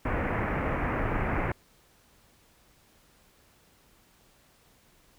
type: low-pass noise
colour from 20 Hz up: pink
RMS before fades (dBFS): -29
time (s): 0.05-1.52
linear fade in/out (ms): 5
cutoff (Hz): 2300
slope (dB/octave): 48
effects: pink hiss -62 dBFS RMS until 5.18 s